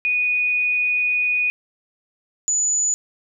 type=tone pair in turn; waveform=sine; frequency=2473 / 6938 Hz; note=D#7 / A8; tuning=-11 / -25 cents; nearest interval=octave + tritone; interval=1786 cents; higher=second; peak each=-17 dBFS; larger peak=neither; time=0.05-1.5 / 2.48-2.94 s; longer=first; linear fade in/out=0 ms; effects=none